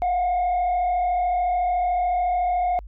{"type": "tone with frequency modulation", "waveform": "sine", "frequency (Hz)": 717, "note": "F5", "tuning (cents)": 45, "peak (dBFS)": -17, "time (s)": [0.02, 2.79], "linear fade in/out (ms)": 0, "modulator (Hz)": 33.8, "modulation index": 0.52, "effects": ["tanh soft clip ceiling -18 dBFS", "added 50 Hz sine -36 dBFS peak until 2.87 s"]}